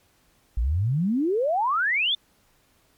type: exponential sweep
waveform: sine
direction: up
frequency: 51.91 to 3637 Hz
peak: -20 dBFS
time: 0.57-2.15 s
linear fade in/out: 5 ms
effects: pink hiss -63 dBFS RMS until 2.97 s + MP3 96 kbps